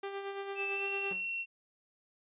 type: tone with tremolo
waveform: sawtooth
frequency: 395.7 Hz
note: G4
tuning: 16 cents sharp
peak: -32 dBFS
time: 0.03-1.13 s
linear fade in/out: 5 ms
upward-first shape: sine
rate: 8.9 Hz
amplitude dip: 45%
type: tone with pitch glide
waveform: sine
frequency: 2637 to 2722 Hz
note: E7 to F7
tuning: 0 to -45 cents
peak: -34 dBFS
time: 0.55-1.46 s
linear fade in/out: 50 ms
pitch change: +55 cents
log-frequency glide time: 0.72-0.87 s
type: tone with exponential decay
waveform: sawtooth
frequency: 185 Hz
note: F#3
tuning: in tune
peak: -39 dBFS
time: 1.11-1.35 s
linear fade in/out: 2 ms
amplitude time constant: 51 ms
effects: resampled to 8000 Hz